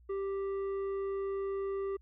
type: tone with tanh clipping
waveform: triangle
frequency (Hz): 392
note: G4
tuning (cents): 0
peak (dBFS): -34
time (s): 0.09-1.97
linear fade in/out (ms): 10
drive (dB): 12
effects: added 60 Hz sine -57 dBFS peak until 2.01 s